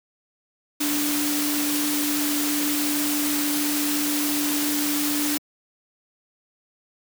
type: tone in noise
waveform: sine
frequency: 293.7 Hz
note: D4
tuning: in tune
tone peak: -24 dBFS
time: 0.8-5.38 s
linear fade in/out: 10 ms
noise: white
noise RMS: -26 dBFS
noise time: 0.8-5.38 s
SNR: -1 dB
effects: high-pass 150 Hz 12 dB/octave